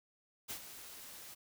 white noise with ADSR envelope, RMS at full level -41 dBFS, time 0.48-1.35 s, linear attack 24 ms, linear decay 87 ms, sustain -10 dB, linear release 17 ms, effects none

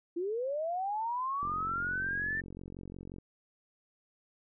sine linear sweep, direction up, 329.6 to 1799 Hz, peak -31 dBFS, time 0.16-2.41 s, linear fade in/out 10 ms
click train, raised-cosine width 3 ms, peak -32 dBFS, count 81, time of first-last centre 1.43-3.184 s, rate 45.6 Hz
effects none

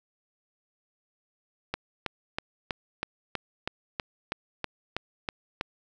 click train, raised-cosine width 0.3 ms, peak -13 dBFS, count 13, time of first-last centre 1.74-5.611 s, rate 3.1 Hz, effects none

